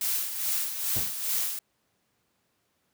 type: noise with tremolo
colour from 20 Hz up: blue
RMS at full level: -27 dBFS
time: 0.01-1.59 s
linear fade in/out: 2 ms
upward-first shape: sine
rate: 2.4 Hz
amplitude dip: 60%
type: noise with exponential decay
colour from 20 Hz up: brown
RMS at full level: -28 dBFS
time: 0.96-1.19 s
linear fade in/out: 1 ms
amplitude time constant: 48 ms
effects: pink hiss -73 dBFS RMS until 2.93 s + high-pass 100 Hz 12 dB/octave